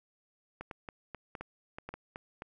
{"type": "clicks", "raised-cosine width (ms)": 0.5, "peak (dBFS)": -26, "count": 11, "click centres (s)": [0.61, 0.712, 0.888, 1.147, 1.352, 1.41, 1.785, 1.89, 1.94, 2.159, 2.421], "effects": []}